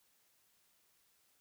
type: silence
effects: white hiss -73 dBFS RMS until 1.4 s